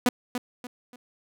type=tone with echo; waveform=sawtooth; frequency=246.9 Hz; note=B3; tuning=in tune; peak=-14 dBFS; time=0.06-0.09 s; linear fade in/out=2 ms; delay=290 ms; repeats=3; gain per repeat=-9 dB; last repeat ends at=0.96 s; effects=none